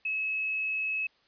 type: tone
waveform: sine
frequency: 2580 Hz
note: E7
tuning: 38 cents flat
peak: -28 dBFS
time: 0.05-1.07 s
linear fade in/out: 5 ms
effects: white hiss -66 dBFS RMS until 1.27 s + resampled to 11025 Hz